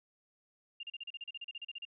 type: tone bursts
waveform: sine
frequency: 2800 Hz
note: F7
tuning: 4 cents sharp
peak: -40 dBFS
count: 16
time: 0.8-1.852 s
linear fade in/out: 5 ms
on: 32 ms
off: 36 ms
effects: none